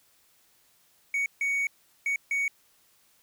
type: tone bursts at uneven times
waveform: triangle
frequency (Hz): 2235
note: C#7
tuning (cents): +14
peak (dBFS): -23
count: 4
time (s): 1.14-1.26 / 1.41-1.67 / 2.06-2.16 / 2.31-2.48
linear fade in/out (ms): 2
effects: white hiss -64 dBFS RMS until 3.22 s